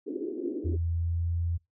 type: band-pass noise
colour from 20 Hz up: white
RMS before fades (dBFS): -34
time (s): 0.06-0.77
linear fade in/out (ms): 20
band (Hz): 280 to 390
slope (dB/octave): 48
type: tone with pitch glide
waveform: sine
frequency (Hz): 84 to 84.93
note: E2 to F2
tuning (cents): +33 to -48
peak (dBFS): -26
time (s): 0.64-1.58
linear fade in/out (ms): 20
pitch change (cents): +19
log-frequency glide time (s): 0.93-1.31
effects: noise-tail reverb RT60 0.2 s tail -24 dB re dry